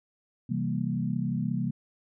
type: chord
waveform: sine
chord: C dominant seventh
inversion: none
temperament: equal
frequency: 130.81 / 164.81 / 196 / 233.1 Hz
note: C3 / E3 / G3 / Bb3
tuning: 0 / 0 / 0 / 0 cents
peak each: -32 dBFS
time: 0.49-1.71 s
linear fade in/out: 10 ms
effects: none